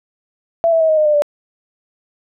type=tone with pitch steps; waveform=sine; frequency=669 / 654.5 / 640.3 / 626.4 / 612.8 / 599.5 / 586.4 Hz; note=E5 / E5 / D#5 / D#5 / D#5 / D5 / D5; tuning=+25 / -13 / +49 / +11 / -27 / +36 / -3 cents; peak=-10 dBFS; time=0.64-1.221 s; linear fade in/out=0 ms; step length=83 ms; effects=none